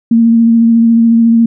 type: tone with vibrato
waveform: sine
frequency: 230 Hz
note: A#3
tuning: 23 cents flat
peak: -4 dBFS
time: 0.11-1.46 s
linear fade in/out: 5 ms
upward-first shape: triangle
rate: 14 Hz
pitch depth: 22 cents each way
effects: none